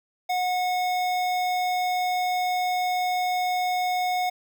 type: tone with notch filter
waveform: square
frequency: 729 Hz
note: F#5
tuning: 26 cents flat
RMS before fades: -25 dBFS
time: 0.29-4.3 s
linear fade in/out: 10 ms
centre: 9800 Hz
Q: 1
effects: none